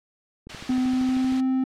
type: click train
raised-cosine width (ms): 3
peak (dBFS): -27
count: 12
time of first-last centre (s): 0.47-1.323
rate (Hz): 12.9
type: noise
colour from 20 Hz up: white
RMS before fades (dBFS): -35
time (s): 0.49-1.41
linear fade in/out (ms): 10
type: tone with pitch glide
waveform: triangle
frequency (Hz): 255 to 261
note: C4 to C4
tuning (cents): -44 to -4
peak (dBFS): -18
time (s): 0.69-1.64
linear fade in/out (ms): 5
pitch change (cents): +40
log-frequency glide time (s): 0.81-1.44
effects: low-pass 4000 Hz 12 dB/octave